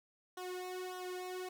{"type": "tone with flanger", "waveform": "sawtooth", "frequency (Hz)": 365.9, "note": "F#4", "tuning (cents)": -19, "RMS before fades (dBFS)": -43, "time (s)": [0.37, 1.49], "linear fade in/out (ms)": 5, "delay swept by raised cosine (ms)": [0.42, 2.12], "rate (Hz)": 1.7, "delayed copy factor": -1, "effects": ["12-bit"]}